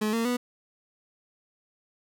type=tone with pitch steps; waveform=30% pulse; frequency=213.7 / 229 / 245.5 Hz; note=G#3 / A#3 / B3; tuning=+50 / -31 / -10 cents; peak=-22 dBFS; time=0.01-0.37 s; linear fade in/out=10 ms; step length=120 ms; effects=none